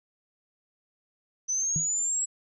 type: linear sweep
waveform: sine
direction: up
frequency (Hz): 6000 to 7770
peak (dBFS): -25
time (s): 1.48-2.26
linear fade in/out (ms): 20
type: tone with exponential decay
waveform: sine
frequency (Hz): 155.56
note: D#3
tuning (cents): 0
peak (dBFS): -24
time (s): 1.76-1.89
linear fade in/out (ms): 0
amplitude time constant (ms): 27
effects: none